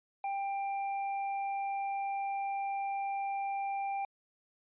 sine tone with tanh clipping, 791 Hz, G5, 15 cents sharp, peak -34 dBFS, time 0.24-4.05 s, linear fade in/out 2 ms, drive 9 dB, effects resampled to 8000 Hz

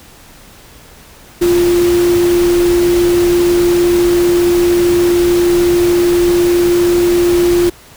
sine tone in noise, 349.2 Hz, F4, in tune, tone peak -8 dBFS, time 1.41-7.7 s, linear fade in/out 10 ms, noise pink, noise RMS -22 dBFS, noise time 1.41-7.7 s, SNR +11 dB, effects pink hiss -40 dBFS RMS until 7.96 s

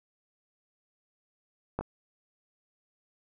clicks, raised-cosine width 1 ms, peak -16 / -22 dBFS, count 2, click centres 1.79 / 1.81 s, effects none

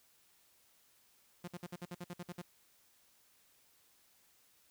sawtooth tone bursts, 176.1 Hz, F3, 15 cents sharp, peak -38 dBFS, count 11, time 1.44-2.418 s, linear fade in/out 5 ms, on 38 ms, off 56 ms, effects white hiss -69 dBFS RMS until 4.7 s

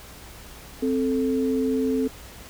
sine tone pair together, 261.6 / 440 Hz, C4 / A4, 0 / 0 cents, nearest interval major sixth, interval 900 cents, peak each -22 / -25 dBFS, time 0.82-2.08 s, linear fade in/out 10 ms, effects added 60 Hz sine -47 dBFS peak until 2.49 s + pink hiss -44 dBFS RMS until 2.49 s

